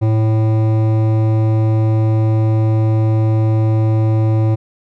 triangle tone with hard clipping, 110 Hz, A2, in tune, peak -13 dBFS, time 0.01-4.56 s, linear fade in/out 20 ms, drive 17 dB, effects none

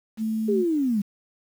sine tone, 220 Hz, A3, in tune, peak -23 dBFS, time 0.17-0.65 s, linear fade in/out 50 ms
sine linear sweep, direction down, 419.2 to 192.6 Hz, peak -20 dBFS, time 0.48-1.02 s, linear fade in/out 10 ms
effects 8-bit

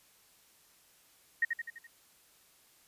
sine tone with echo, 1864.7 Hz, A#6, in tune, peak -24 dBFS, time 1.42-1.45 s, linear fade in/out 5 ms, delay 84 ms, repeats 5, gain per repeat -5 dB, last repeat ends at 1.87 s, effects white hiss -64 dBFS RMS until 2.87 s + resampled to 32000 Hz

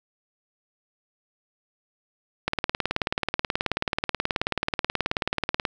click train, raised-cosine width 0.3 ms, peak -7 dBFS, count 60, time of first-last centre 2.48-5.652 s, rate 18.6 Hz, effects none

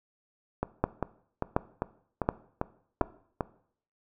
two click trains, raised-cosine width 1 ms, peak -14 / -9 dBFS, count 8 / 4, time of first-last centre 0.63-3.408 / 0.84-3.014 s, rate 2.52 / 1.38 Hz, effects noise-tail reverb RT60 0.6 s tail -18 dB re dry

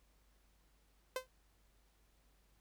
sawtooth tone with exponential decay, 515 Hz, C5, 28 cents flat, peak -30 dBFS, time 1.16-1.27 s, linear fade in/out 2 ms, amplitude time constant 23 ms, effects added 50 Hz sine -70 dBFS peak until 2.6 s + pink hiss -75 dBFS RMS until 2.6 s

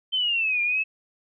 sine exponential two-way sweep, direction down then up, 3119 to 2391 to 2620 Hz, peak -21 dBFS, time 0.12-0.84 s, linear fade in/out 20 ms, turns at 0.62 s, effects none

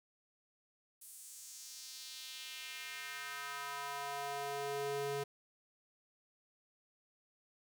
square tone with high-pass filter sweep, 141.3 Hz, C#3, 34 cents sharp, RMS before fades -43 dBFS, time 1.01-5.24 s, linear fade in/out 10 ms, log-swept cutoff 10000 to 310 Hz, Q 1.8, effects none

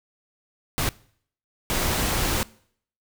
pink noise bursts at uneven times, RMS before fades -24 dBFS, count 2, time 0.78-0.89 / 1.7-2.43 s, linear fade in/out 0 ms, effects noise-tail reverb RT60 0.6 s tail -22 dB re dry

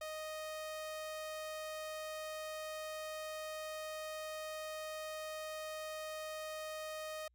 sawtooth tone, 622.3 Hz, D#5, in tune, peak -38 dBFS, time 0.01-7.28 s, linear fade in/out 5 ms, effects added 60 Hz sine -70 dBFS peak until 7.34 s

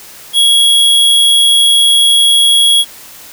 square tone, 3322 Hz, G#7, in tune, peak -6 dBFS, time 0.33-2.85 s, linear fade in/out 50 ms, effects white hiss -34 dBFS RMS until 3.32 s

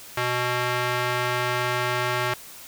square tone with band-pass filter, 123.47 Hz, B2, in tune, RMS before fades -25 dBFS, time 0.17-2.34 s, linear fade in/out 5 ms, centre 1700 Hz, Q 0.8, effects white hiss -43 dBFS RMS until 2.67 s

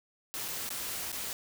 white noise with dropouts, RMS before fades -37 dBFS, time 0.34-1.33 s, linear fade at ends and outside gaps 0 ms, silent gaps 0.481-0.485 / 0.691-0.704 / 1.118-1.127 s, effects none

